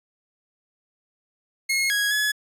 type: tone with pitch steps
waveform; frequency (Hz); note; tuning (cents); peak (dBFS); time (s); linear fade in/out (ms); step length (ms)
sawtooth; 2161 / 1657 / 1698; C#7 / G#6 / G#6; -45 / -4 / +38; -17; 1.69-2.32; 10; 210
effects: resampled to 32000 Hz